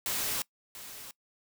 white noise with echo, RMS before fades -32 dBFS, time 0.06-0.42 s, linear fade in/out 0 ms, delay 690 ms, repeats 1, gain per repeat -13 dB, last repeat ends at 1.11 s, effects noise-tail reverb RT60 0.1 s tail -22 dB re dry

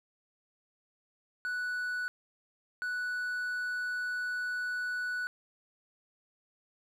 triangle tone bursts at uneven times, 1480 Hz, F#6, in tune, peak -30 dBFS, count 2, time 1.45-2.08 / 2.82-5.27 s, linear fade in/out 0 ms, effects none

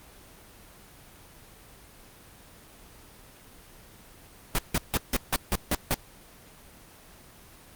pink noise bursts, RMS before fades -24 dBFS, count 8, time 4.55-5.942 s, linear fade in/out 0 ms, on 34 ms, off 160 ms, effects pink hiss -51 dBFS RMS until 7.75 s + Opus 24 kbps

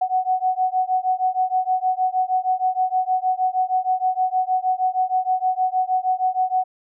sine beating tone pair, 740 / 746.4 Hz, F#5 / F#5, 0 / +15 cents, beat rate 6.4 Hz, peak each -21 / -21 dBFS, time 0.01-6.64 s, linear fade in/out 10 ms, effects none

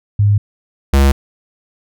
sine / square tone pair in turn, 102.7 / 68.78 Hz, G#2 / C#2, -19 / -13 cents, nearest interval perfect fifth, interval 694 cents, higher first, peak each -8 dBFS, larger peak neither, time 0.19-0.38 / 0.93-1.12 s, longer neither, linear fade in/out 5 ms, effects none

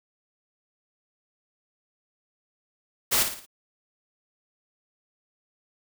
white noise with echo, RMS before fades -22 dBFS, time 3.11-3.24 s, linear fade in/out 20 ms, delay 56 ms, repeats 4, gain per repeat -7 dB, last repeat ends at 3.464 s, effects none

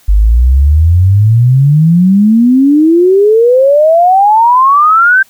sine exponential sweep, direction up, 48.52 to 1582 Hz, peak -3 dBFS, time 0.08-5.23 s, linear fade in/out 10 ms, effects white hiss -46 dBFS RMS until 5.29 s

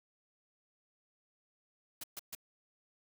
white noise bursts, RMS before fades -43 dBFS, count 3, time 2.01-2.351 s, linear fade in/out 5 ms, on 27 ms, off 130 ms, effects none

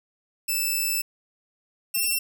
5% pulse tone pair in turn, 2637 / 2702 Hz, E7 / E7, 0 / +42 cents, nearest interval unison, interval 42 cents, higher second, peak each -14 / -13 dBFS, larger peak second, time 0.48-1.02 / 1.94-2.19 s, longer first, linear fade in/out 10 ms, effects none

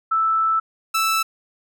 sine / sawtooth tone pair in turn, 1318.5 / 1318.5 Hz, E6 / E6, 0 / 0 cents, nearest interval unison, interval 0 cents, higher neither, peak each -16 / -14 dBFS, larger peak second, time 0.11-0.6 / 0.94-1.23 s, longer first, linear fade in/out 10 ms, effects none

